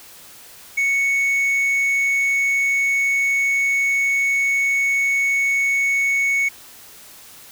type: tone with hard clipping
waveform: sine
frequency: 2217 Hz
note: C#7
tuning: in tune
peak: -17 dBFS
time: 0.77-6.49 s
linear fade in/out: 10 ms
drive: 3 dB
effects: white hiss -43 dBFS RMS until 7.51 s